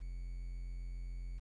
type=tone with quantisation; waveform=triangle; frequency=43.65 Hz; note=F1; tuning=in tune; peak=-38 dBFS; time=0-1.4 s; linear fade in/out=20 ms; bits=11; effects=resampled to 22050 Hz